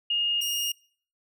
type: tone pair in turn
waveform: sine / sawtooth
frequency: 2845 / 2845 Hz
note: F7 / F7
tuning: +31 / +31 cents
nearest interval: unison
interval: 0 cents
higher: neither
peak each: -23 dBFS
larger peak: neither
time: 0.1-0.41 / 0.41-0.72 s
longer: neither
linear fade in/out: 5 ms
effects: noise-tail reverb RT60 0.5 s tail -24 dB re dry